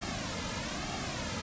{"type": "noise with flanger", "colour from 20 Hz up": "pink", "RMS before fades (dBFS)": -36, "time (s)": [0.01, 1.42], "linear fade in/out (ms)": 20, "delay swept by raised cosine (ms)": [2, 2.71], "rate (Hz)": 1.1, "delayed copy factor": -0.75, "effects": ["resampled to 16000 Hz"]}